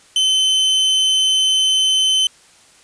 40% pulse tone, 3062 Hz, G7, 41 cents flat, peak -12 dBFS, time 0.16-2.27 s, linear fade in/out 2 ms, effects white hiss -49 dBFS RMS until 2.83 s + resampled to 22050 Hz

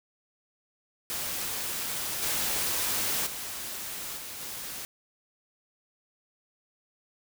white noise with level steps, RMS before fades -33 / -29 / -37 / -40 / -38 dBFS, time 1.1-4.85 s, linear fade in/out 0 ms, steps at 2.22 / 3.26 / 4.17 / 4.4 s, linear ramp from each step 10 ms, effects none

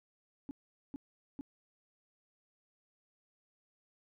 sine tone bursts, 277.2 Hz, C#4, in tune, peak -37 dBFS, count 3, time 0.49-1.41 s, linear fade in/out 0 ms, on 20 ms, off 430 ms, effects tanh soft clip ceiling -36 dBFS

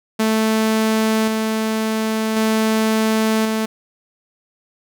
sawtooth tone with tremolo, 219.8 Hz, A3, 2 cents flat, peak -11 dBFS, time 0.19-3.66 s, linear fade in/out 10 ms, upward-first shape square, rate 0.46 Hz, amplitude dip 30%, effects none

